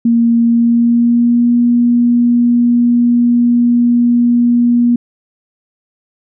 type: tone with pitch glide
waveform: sine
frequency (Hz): 233.1 to 239.7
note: A#3 to A#3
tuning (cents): 0 to +48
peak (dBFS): -7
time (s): 0.05-4.96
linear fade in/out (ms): 5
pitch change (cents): +48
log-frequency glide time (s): 0.43-1.55
effects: none